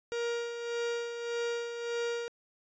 45% pulse tone with tremolo, 471.1 Hz, A#4, 18 cents sharp, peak -30 dBFS, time 0.12-2.28 s, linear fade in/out 0 ms, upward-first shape sine, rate 1.7 Hz, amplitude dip 55%, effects resampled to 16000 Hz

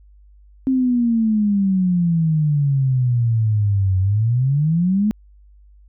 sine exponential two-way sweep, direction down then up, 266.5 to 92.5 to 218 Hz, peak -14 dBFS, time 0.67-5.11 s, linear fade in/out 0 ms, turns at 3.99 s, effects added 50 Hz sine -45 dBFS peak until 5.88 s

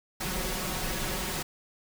pink noise with comb filter, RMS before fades -32 dBFS, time 0.2-1.43 s, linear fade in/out 10 ms, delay 5.4 ms, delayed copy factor +0.7, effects none

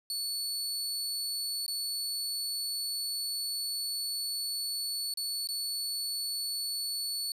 sawtooth tone with dropouts, 4435 Hz, C#8, in tune, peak -29 dBFS, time 0.1-7.32 s, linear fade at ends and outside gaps 1 ms, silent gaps 1.664-1.68 / 5.139-5.173 / 5.473-5.488 s, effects resampled to 32000 Hz

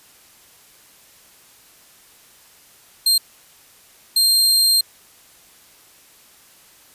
sawtooth tone bursts at uneven times, 4186 Hz, C8, in tune, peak -10 dBFS, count 2, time 3.06-3.18 / 4.16-4.81 s, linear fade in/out 5 ms, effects white hiss -50 dBFS RMS until 6.94 s + resampled to 32000 Hz

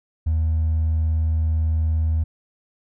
triangle tone with hard clipping, 79.4 Hz, D#2, 36 cents sharp, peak -17 dBFS, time 0.26-2.24 s, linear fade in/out 10 ms, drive 2 dB, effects none

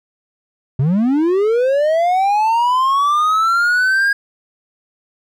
triangle linear sweep, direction up, 123.47 to 1638 Hz, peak -10 dBFS, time 0.79-4.13 s, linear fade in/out 5 ms, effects none

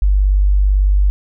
sine tone, 49 Hz, G1, in tune, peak -9 dBFS, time 0.02-1.1 s, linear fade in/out 0 ms, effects none

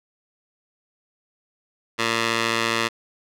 15% pulse tone with band-pass filter, 114.8 Hz, A#2, 26 cents flat, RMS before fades -23 dBFS, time 1.98-2.89 s, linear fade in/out 20 ms, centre 2600 Hz, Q 0.73, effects none

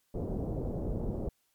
pink low-pass noise, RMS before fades -34 dBFS, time 0.14-1.29 s, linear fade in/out 5 ms, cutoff 580 Hz, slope 24 dB/octave, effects white hiss -74 dBFS RMS until 1.54 s + MP3 96 kbps

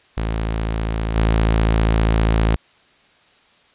sawtooth tone with level steps, 55 Hz, A1, in tune, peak -16 / -10 dBFS, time 0.17-2.56 s, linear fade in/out 5 ms, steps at 1.15 s, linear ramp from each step 20 ms, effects white hiss -54 dBFS RMS until 3.74 s + resampled to 8000 Hz

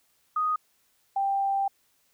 sine tone pair in turn, 1244.5 / 787.8 Hz, D#6 / G5, 0 / +8 cents, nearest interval minor sixth, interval 792 cents, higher first, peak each -23 dBFS, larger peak neither, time 0.36-0.56 / 1.16-1.68 s, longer second, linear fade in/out 5 ms, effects white hiss -68 dBFS RMS until 2.13 s

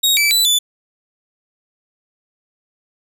sawtooth tone with pitch steps, 3771 / 2315 / 3974 / 3486 Hz, A#7 / D7 / B7 / A7, +19 / -25 / +10 / -17 cents, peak -9 dBFS, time 0.03-0.59 s, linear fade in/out 10 ms, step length 140 ms, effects none

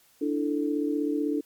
sine chord, D suspended second, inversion none, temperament equal, 293.7 / 329.6 / 440 Hz, D4 / E4 / A4, 0 / 0 / 0 cents, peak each -26 / -31 / -31 dBFS, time 0.21-1.41 s, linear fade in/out 10 ms, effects white hiss -61 dBFS RMS until 1.45 s + MP3 96 kbps

